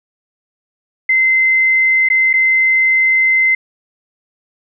sine tone with dropouts, 2067 Hz, C7, 22 cents flat, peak -9 dBFS, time 1.09-3.55 s, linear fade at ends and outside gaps 5 ms, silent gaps 2.088-2.1 / 2.331-2.337 s, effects none

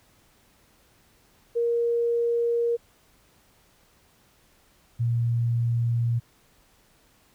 sine tone pair in turn, 470 / 117.73 Hz, A#4 / A#2, +14 / +18 cents, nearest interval 2 octaves, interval 2396 cents, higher first, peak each -21 dBFS, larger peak neither, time 1.55-2.77 / 4.99-6.2 s, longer first, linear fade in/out 20 ms, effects pink hiss -61 dBFS RMS until 7.34 s

